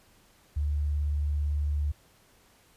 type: tone with vibrato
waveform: sine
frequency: 73.42 Hz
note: D2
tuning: in tune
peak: -25 dBFS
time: 0.56-1.92 s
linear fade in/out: 10 ms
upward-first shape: sine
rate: 18 Hz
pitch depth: 16 cents each way
effects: pink hiss -61 dBFS RMS until 2.76 s + resampled to 32000 Hz